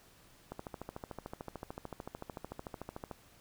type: click train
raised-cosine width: 1 ms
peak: -27 dBFS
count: 36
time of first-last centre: 0.52-3.113 s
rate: 13.5 Hz
effects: pink hiss -62 dBFS RMS until 3.4 s